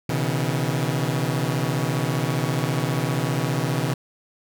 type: tone cluster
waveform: sawtooth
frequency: 125.3 / 140.2 / 160.2 Hz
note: B2 / C#3 / E3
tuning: +25 / +20 / -49 cents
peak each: -22 dBFS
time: 0.09-3.94 s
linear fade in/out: 5 ms
effects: none